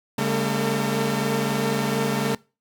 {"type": "tone cluster", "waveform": "sawtooth", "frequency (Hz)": [140.6, 203.3, 227.3, 451.6], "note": ["C#3", "G#3", "A#3", "A4"], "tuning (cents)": [25, -37, -43, 45], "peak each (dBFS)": -23, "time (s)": [0.18, 2.35], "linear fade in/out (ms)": 5, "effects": ["noise-tail reverb RT60 0.3 s tail -22 dB re dry"]}